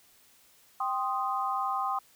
sine chord, C minor, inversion second, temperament equal, 784 / 1046.5 / 1244.5 Hz, G5 / C6 / Eb6, 0 / 0 / 0 cents, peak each -32 / -32 / -32 dBFS, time 0.8-1.99 s, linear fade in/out 5 ms, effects white hiss -61 dBFS RMS until 2.15 s

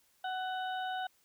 harmonic tone, 746 Hz, F#5, 14 cents sharp, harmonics 1 / 2 / 4 / 5, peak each -35 / -41 / -47 / -49 dBFS, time 0.24-1.07 s, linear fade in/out 5 ms, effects white hiss -70 dBFS RMS until 1.24 s

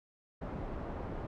pink low-pass noise, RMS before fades -40 dBFS, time 0.41-1.27 s, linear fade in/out 10 ms, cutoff 900 Hz, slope 12 dB/octave, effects none

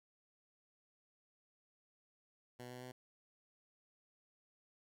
10% pulse tone with pitch steps, 123.47 / 124.83 / 126.21 Hz, B2 / B2 / B2, 0 / +19 / +38 cents, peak -40 dBFS, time 2.59-2.92 s, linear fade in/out 10 ms, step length 110 ms, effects none

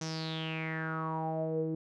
sawtooth tone with low-pass filter sweep, 160 Hz, D#3, 49 cents sharp, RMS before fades -35 dBFS, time 0.01-1.75 s, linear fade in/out 5 ms, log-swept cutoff 6100 to 370 Hz, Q 7.4, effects none

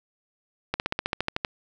slowing click train, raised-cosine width 0.3 ms, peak -9 dBFS, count 11, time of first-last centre 0.74-1.448 s, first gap 59 ms, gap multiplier 1.04, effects none

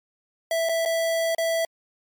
square tone with dropouts, 659.3 Hz, E5, in tune, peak -22 dBFS, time 0.51-1.65 s, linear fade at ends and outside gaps 2 ms, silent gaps 0.689-0.693 / 0.852-0.858 / 1.349-1.382 s, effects MP3 96 kbps

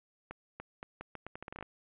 accelerating click train, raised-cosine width 0.5 ms, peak -27 dBFS, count 14, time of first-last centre 0.31-1.626 s, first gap 290 ms, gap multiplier 0.79, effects resampled to 8000 Hz + 10-bit

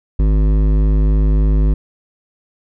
triangle tone with hard clipping, 51.7 Hz, G#1, 7 cents flat, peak -12 dBFS, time 0.19-1.74 s, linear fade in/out 5 ms, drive 17 dB, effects none

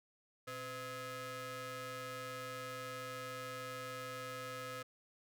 sawtooth ring-modulated tone, 386.7 Hz, G4, 24 cents flat, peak -36 dBFS, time 0.47-4.83 s, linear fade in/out 10 ms, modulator 895 Hz, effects none

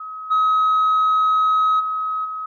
sine tone with level steps, 1273 Hz, D#6, 39 cents sharp, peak -29 / -12 / -20 / -25 dBFS, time 0-2.46 s, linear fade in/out 5 ms, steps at 0.3 / 1.79 / 2.24 s, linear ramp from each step 20 ms, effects tanh soft clip ceiling -12 dBFS

